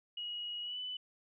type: tone with pitch glide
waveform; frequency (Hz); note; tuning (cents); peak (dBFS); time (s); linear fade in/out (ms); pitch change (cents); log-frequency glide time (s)
sine; 2900 to 2994; F#7 to F#7; -35 to +20; -38; 0.17-0.97; 5; +55; 0.62-0.79
effects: none